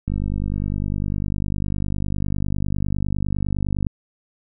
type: click train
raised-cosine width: 5 ms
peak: -12 dBFS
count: 190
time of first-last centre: 0.08-3.868 s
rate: 49.9 Hz
effects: none